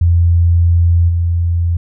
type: tone with level steps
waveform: sine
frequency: 85.4 Hz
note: F2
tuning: 38 cents flat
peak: -7 / -11 dBFS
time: 0.01-1.77 s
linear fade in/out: 5 ms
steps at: 1.08 s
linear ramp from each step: 20 ms
effects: none